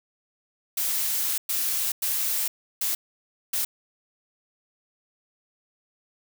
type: noise bursts at uneven times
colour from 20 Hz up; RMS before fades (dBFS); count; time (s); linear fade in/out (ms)
blue; -26; 5; 0.77-1.38 / 1.49-1.92 / 2.02-2.48 / 2.81-2.95 / 3.53-3.65; 5
effects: none